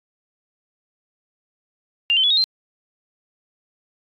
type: tone with pitch steps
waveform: sine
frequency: 2794 / 3082 / 3400 / 3751 / 4138 Hz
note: F7 / G7 / G#7 / A#7 / C8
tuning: 0 / -30 / +40 / +10 / -20 cents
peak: -14 dBFS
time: 2.1-2.44 s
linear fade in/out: 0 ms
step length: 68 ms
effects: AAC 48 kbps